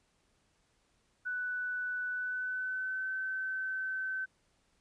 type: tone with pitch glide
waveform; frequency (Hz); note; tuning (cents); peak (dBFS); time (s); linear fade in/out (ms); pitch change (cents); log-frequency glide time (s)
sine; 1488 to 1532.5; F#6 to G6; +9 to -40; -33; 1.25-4.26; 20; +51; 2.1-3.13
effects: pink hiss -73 dBFS RMS until 4.8 s + resampled to 22050 Hz